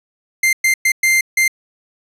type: tone bursts at uneven times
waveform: 45% pulse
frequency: 2093 Hz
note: C7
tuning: in tune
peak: -11 dBFS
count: 5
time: 0.43-0.53 / 0.64-0.74 / 0.85-0.92 / 1.03-1.21 / 1.37-1.48 s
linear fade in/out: 5 ms
effects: resampled to 32000 Hz